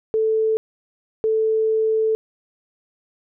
sine tone pair in turn, 440 / 440 Hz, A4 / A4, 0 / 0 cents, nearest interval unison, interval 0 cents, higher neither, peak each -16 dBFS, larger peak neither, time 0.14-0.57 / 1.24-2.15 s, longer second, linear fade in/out 0 ms, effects none

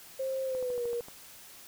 sine tone with pitch glide, 530 to 474.9 Hz, C5 to A#4, +22 to +32 cents, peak -30 dBFS, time 0.19-1.01 s, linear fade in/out 10 ms, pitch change -190 cents, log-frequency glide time 0.45-0.86 s
click train, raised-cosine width 1 ms, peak -33 dBFS, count 8, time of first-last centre 0.55-1.084 s, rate 13.1 Hz
effects white hiss -51 dBFS RMS until 1.67 s

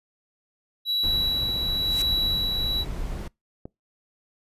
triangle tone with tremolo, 3917 Hz, B7, 15 cents flat, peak -20 dBFS, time 0.85-2.85 s, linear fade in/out 50 ms, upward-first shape sine, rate 1 Hz, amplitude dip 35%
brown noise, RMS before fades -31 dBFS, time 1.03-3.28 s, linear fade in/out 5 ms
white noise with exponential growth, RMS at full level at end -31 dBFS, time 1.75-2.02 s, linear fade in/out 2 ms, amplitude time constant 58 ms
clicks, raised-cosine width 2 ms, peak -26 / -23 dBFS, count 2, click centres 2.83 / 3.655 s
effects noise-tail reverb RT60 0.2 s tail -25 dB re dry + resampled to 32000 Hz

